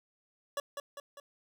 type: tone with echo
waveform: 25% pulse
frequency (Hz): 568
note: C#5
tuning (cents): +42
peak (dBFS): -28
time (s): 0.57-0.6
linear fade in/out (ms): 2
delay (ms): 200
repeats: 3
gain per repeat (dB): -5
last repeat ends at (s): 1.2
effects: none